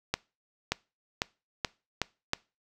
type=accelerating click train; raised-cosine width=0.2 ms; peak=-9 dBFS; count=6; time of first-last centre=0.14-2.334 s; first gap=580 ms; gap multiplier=0.86; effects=noise-tail reverb RT60 0.3 s tail -23 dB re dry